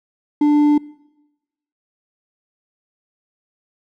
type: tone with hard clipping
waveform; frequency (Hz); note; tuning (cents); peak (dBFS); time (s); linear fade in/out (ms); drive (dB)
sine; 295.2; D4; +9; -12; 0.41-0.78; 5; 4
effects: noise-tail reverb RT60 1.0 s tail -22 dB re dry